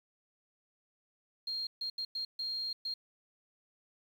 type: tone bursts at uneven times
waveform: sine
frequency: 4220 Hz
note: C8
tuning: 14 cents sharp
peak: -34 dBFS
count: 6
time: 1.47-1.67 / 1.81-1.9 / 1.98-2.05 / 2.15-2.25 / 2.39-2.73 / 2.85-2.94 s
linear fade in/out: 5 ms
effects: 10-bit